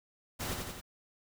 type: noise with echo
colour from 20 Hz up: pink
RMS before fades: -37 dBFS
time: 0.39-0.55 s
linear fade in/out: 20 ms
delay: 88 ms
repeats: 3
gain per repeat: -3 dB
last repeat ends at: 0.814 s
effects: none